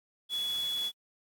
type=tone in noise; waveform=sine; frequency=3392 Hz; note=G#7; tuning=36 cents sharp; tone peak=-30 dBFS; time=0.29-0.92 s; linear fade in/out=50 ms; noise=white; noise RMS=-45 dBFS; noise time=0.29-0.92 s; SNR=+12 dB; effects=AAC 64 kbps